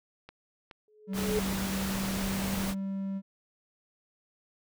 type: click train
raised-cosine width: 0.3 ms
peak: -30 dBFS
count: 4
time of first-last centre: 0.29-1.556 s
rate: 2.37 Hz
type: tone with exponential growth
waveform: sine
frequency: 426.1 Hz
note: G#4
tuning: 44 cents sharp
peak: -24 dBFS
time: 0.88-1.39 s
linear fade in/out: 1 ms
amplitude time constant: 110 ms
type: tone with pitch glide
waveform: triangle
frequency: 193.1 to 194.56 Hz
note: G3 to G3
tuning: -26 to -13 cents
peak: -29 dBFS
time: 1.07-3.22 s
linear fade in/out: 50 ms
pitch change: +13 cents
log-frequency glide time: 1.99-2.88 s
type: noise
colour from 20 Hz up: pink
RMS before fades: -35 dBFS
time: 1.13-2.75 s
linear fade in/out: 50 ms
effects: none